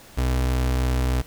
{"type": "tone", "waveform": "35% pulse", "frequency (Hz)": 63.3, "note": "B1", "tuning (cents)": 43, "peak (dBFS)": -18, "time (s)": [0.17, 1.22], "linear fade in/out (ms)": 10, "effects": ["pink hiss -47 dBFS RMS until 1.26 s"]}